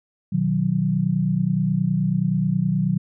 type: chord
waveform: sine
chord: B major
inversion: none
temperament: equal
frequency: 123.47 / 155.56 / 185 Hz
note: B2 / D#3 / F#3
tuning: 0 / 0 / 0 cents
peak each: -26 / -22 / -21 dBFS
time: 0.32-2.98 s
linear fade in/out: 10 ms
effects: none